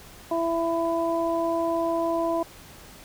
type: harmonic tone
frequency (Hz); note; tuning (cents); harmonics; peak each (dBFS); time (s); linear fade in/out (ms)
333.2; E4; +19; 1 / 2 / 3; -27 / -25 / -30; 0.31-2.43; 5
effects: pink hiss -47 dBFS RMS until 3.04 s